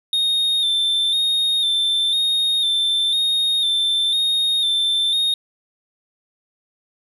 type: tone with vibrato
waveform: triangle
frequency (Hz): 3633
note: A#7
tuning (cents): -45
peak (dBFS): -15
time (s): 0.13-5.34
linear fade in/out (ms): 2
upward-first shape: square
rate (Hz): 1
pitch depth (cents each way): 38
effects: none